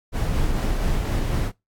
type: noise with tremolo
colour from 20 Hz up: brown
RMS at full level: -21 dBFS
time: 0.12-1.52 s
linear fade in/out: 50 ms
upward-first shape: sine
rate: 4.2 Hz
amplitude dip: 25%
effects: noise-tail reverb RT60 0.2 s tail -22 dB re dry + AAC 64 kbps